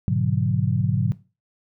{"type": "chord", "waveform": "sine", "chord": "G# half-diminished seventh", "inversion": "none", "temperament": "equal with one note detuned", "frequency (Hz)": [103.83, 123.47, 146.83, 183.61], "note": ["G#2", "B2", "D3", "F#3"], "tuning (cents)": [0, 0, 0, -13], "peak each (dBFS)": -24, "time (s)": [0.08, 1.12], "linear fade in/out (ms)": 0, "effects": ["noise-tail reverb RT60 0.3 s tail -18 dB re dry"]}